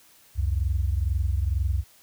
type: tone pair together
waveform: sine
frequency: 66.15 / 88.3 Hz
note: C2 / F2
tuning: +20 / +20 cents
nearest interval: perfect fourth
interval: 500 cents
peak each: -23 / -25 dBFS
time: 0.35-1.84 s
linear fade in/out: 50 ms
effects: tanh soft clip ceiling -14 dBFS + white hiss -56 dBFS RMS until 2.02 s